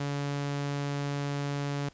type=tone; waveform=sawtooth; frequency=142.5 Hz; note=C#3; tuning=48 cents sharp; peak=-26 dBFS; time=0-1.89 s; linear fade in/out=5 ms; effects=pink hiss -59 dBFS RMS until 1.93 s + resampled to 16000 Hz